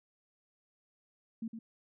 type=tone with echo; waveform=sine; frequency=226.3 Hz; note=A3; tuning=49 cents sharp; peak=-35 dBFS; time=1.42-1.48 s; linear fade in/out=5 ms; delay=110 ms; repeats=1; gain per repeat=-6 dB; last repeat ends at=1.59 s; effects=none